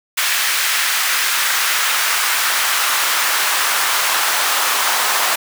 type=noise with high-pass filter sweep; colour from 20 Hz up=pink; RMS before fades=-17 dBFS; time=0.17-5.36 s; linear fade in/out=10 ms; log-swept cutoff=1700 to 960 Hz; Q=1.3; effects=none